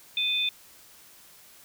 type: tone pair together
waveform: sine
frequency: 2489 / 3550 Hz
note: D#7 / A7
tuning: 0 / +15 cents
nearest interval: tritone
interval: 615 cents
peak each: -29 / -25 dBFS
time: 0.17-0.49 s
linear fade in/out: 2 ms
effects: white hiss -53 dBFS RMS until 1.64 s